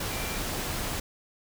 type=tone in noise; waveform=sine; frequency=2358 Hz; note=D7; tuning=6 cents sharp; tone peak=-41 dBFS; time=0.11-0.38 s; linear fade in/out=5 ms; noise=pink; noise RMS=-32 dBFS; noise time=0-1 s; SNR=-12 dB; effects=none